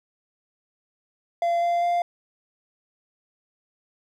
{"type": "tone with pitch steps", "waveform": "triangle", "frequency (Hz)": [686, 691.6, 697.2], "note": ["F5", "F5", "F5"], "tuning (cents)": [-31, -17, -3], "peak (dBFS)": -18, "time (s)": [1.42, 2.02], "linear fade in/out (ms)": 2, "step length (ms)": 200, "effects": []}